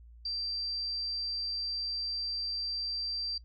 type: tone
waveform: sine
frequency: 4699 Hz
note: D8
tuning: in tune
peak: -32 dBFS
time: 0.25-3.38 s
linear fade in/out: 5 ms
effects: noise-tail reverb RT60 0.1 s tail -19 dB re dry + added 58 Hz sine -50 dBFS peak until 3.44 s